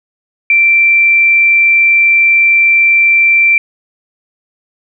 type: tone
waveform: sine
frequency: 2349 Hz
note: D7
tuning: in tune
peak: -5 dBFS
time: 0.5-3.58 s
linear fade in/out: 2 ms
effects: none